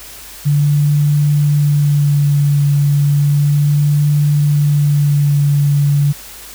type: tone with vibrato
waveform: sine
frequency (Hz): 145.2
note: D3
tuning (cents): -19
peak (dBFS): -9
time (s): 0.45-6.13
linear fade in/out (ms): 20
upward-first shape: sine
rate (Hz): 0.33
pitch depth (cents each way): 21
effects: added 50 Hz sine -43 dBFS peak until 6.54 s + white hiss -34 dBFS RMS until 6.54 s